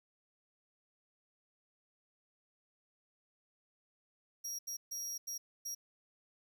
40% pulse tone bursts at uneven times, 5660 Hz, F8, 22 cents sharp, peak -38 dBFS, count 5, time 4.44-4.59 / 4.67-4.77 / 4.91-5.18 / 5.27-5.38 / 5.65-5.75 s, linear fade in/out 10 ms, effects 12-bit

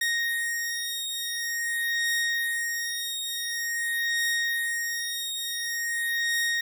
sawtooth beating tone pair, 1864.7 / 1865.17 Hz, A#6 / A#6, 0 / 0 cents, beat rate 0.47 Hz, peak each -26 dBFS, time 0.01-6.61 s, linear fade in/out 5 ms, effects none

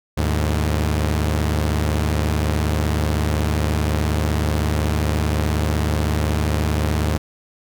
sawtooth tone pair together, 75.85 / 105.5 Hz, D#2 / G#2, -44 / +28 cents, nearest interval tritone, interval 572 cents, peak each -15 / -19 dBFS, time 0.17-7.18 s, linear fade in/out 10 ms, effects none

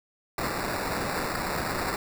white noise with sample-and-hold, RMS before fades -30 dBFS, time 0.38-1.96 s, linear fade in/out 2 ms, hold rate 3150 Hz, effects none

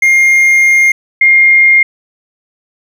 triangle / sine tone pair in turn, 2123 / 2123 Hz, C7 / C7, +25 / +25 cents, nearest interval unison, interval 0 cents, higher neither, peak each -3 dBFS, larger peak neither, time 0.02-0.92 / 1.21-1.83 s, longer first, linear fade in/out 5 ms, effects none

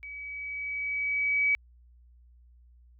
sine tone with level ramp, 2278 Hz, C#7, 47 cents sharp, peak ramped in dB -39 to -21 dBFS, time 0.03-1.55 s, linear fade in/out 0 ms, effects added 60 Hz sine -54 dBFS peak until 2.99 s

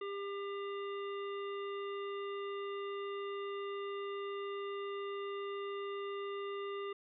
harmonic tone, 399.6 Hz, G4, 33 cents sharp, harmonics 1 / 3 / 5 / 7 / 9, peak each -39 / -45 / -52 / -54 / -58 dBFS, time 0.01-6.93 s, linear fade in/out 5 ms, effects none

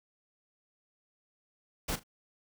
pink noise with echo, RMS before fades -33 dBFS, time 1.88-1.96 s, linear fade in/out 10 ms, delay 38 ms, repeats 2, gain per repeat -14 dB, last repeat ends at 2.036 s, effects none

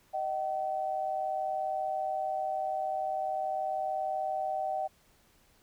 sine tone pair together, 622.6 / 763 Hz, D#5 / G5, +1 / -47 cents, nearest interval major third, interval 352 cents, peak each -35 / -31 dBFS, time 0.13-4.88 s, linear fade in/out 20 ms, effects pink hiss -65 dBFS RMS until 5.62 s

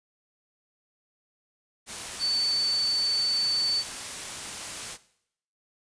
sine tone in noise, 4513 Hz, C#8, 30 cents sharp, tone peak -23 dBFS, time 2.19-3.84 s, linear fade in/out 50 ms, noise white, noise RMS -36 dBFS, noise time 1.86-4.98 s, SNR +10 dB, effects noise-tail reverb RT60 0.7 s tail -17 dB re dry + resampled to 22050 Hz

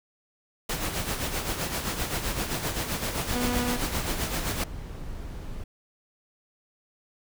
pink noise with tremolo, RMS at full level -28 dBFS, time 0.69-4.64 s, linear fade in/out 5 ms, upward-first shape sine, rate 7.7 Hz, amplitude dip 55%
brown noise, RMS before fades -36 dBFS, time 3.3-5.64 s, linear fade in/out 5 ms
sawtooth tone, 244.5 Hz, B3, 17 cents flat, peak -23 dBFS, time 3.31-3.79 s, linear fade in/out 50 ms
effects none

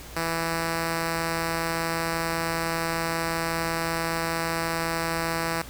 5% pulse tone, 165.2 Hz, E3, 4 cents sharp, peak -14 dBFS, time 0.16-5.62 s, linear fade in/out 5 ms, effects added 60 Hz sine -45 dBFS peak until 5.69 s + pink hiss -43 dBFS RMS until 5.69 s

